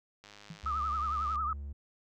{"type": "click train", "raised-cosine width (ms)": 0.2, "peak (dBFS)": -34, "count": 116, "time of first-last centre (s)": [0.24, 1.357], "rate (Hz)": 103}
{"type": "tone with exponential decay", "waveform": "sine", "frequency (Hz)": 164.81, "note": "E3", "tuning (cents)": 0, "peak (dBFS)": -38, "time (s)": [0.5, 0.63], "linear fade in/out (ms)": 5, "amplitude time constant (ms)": 27}
{"type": "tone", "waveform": "triangle", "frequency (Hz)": 71, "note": "C#2", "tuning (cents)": 42, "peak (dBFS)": -36, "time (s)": [0.63, 1.73], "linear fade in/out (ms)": 10}
{"type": "tone with vibrato", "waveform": "sine", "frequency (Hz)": 1244.5, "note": "D#6", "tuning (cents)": 0, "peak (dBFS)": -30, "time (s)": [0.66, 1.53], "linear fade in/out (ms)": 2, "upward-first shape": "triangle", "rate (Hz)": 11, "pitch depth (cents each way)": 120}
{"effects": []}